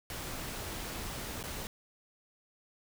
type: noise with dropouts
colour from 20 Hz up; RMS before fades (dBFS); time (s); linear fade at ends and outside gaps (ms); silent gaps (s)
pink; -40; 0.1-1.67; 1; 1.429-1.438
effects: none